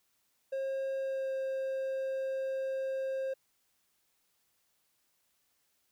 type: tone with pitch glide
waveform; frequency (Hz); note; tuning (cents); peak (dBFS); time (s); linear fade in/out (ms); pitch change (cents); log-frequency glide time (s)
triangle; 537 to 532.1; C5 to C5; +45 to +29; -30; 0.52-3.34; 10; -16; 0.98-1.33
effects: white hiss -75 dBFS RMS until 5.91 s